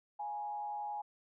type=tone with frequency modulation; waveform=sine; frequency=830.6 Hz; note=G#5; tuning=in tune; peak=-37 dBFS; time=0.19-1.02 s; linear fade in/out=10 ms; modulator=128 Hz; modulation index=0.42; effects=none